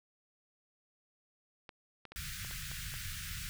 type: clicks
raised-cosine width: 0.3 ms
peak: -31 dBFS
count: 7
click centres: 1.692 / 2.053 / 2.12 / 2.448 / 2.511 / 2.715 / 2.94 s
type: band-stop noise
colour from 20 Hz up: pink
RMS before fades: -42 dBFS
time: 2.16-3.49 s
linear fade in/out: 0 ms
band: 170 to 1400 Hz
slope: 48 dB/octave
effects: none